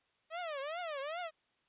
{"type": "tone with vibrato", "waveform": "sawtooth", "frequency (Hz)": 623, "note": "D#5", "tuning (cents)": 2, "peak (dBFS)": -34, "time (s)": [0.3, 1.31], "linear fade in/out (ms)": 50, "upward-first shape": "triangle", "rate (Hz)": 2.5, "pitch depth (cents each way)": 280, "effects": ["white hiss -75 dBFS RMS until 1.68 s", "resampled to 8000 Hz"]}